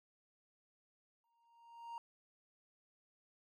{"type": "tone with exponential growth", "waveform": "triangle", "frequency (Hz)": 932.3, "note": "A#5", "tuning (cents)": 0, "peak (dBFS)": -40, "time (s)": [1.24, 1.98], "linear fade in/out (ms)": 1, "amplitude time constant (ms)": 160, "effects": []}